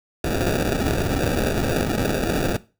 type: noise with sample-and-hold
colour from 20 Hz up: white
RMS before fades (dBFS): -22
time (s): 0.24-2.57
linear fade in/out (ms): 5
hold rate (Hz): 1050
effects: noise-tail reverb RT60 0.3 s tail -18 dB re dry